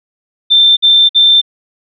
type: tone bursts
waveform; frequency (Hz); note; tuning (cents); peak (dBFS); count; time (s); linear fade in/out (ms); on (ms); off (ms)
sine; 3568; A7; +23; -4; 3; 0.5-1.416; 20; 270; 53
effects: none